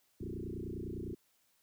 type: tone with frequency modulation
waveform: sine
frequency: 220.4 Hz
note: A3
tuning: 3 cents sharp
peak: -38 dBFS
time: 0.2-1.15 s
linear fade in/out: 10 ms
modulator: 29.9 Hz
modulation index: 5.8
effects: white hiss -73 dBFS RMS until 1.62 s